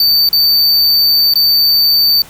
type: tone with dropouts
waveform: square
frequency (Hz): 4576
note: D8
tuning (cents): -46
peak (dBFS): -8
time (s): 0-2.22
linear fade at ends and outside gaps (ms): 2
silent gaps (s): 0.29-0.329 / 1.338-1.356
effects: pink hiss -37 dBFS RMS until 2.29 s